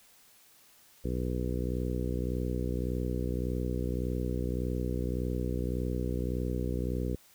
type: harmonic tone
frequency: 61.74 Hz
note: B1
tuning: in tune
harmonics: 1 / 2 / 3 / 4 / 5 / 6 / 7 / 8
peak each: -33 / -36 / -38 / -39 / -40 / -41 / -41 / -42 dBFS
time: 1.04-7.16 s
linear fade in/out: 10 ms
effects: white hiss -60 dBFS RMS until 7.34 s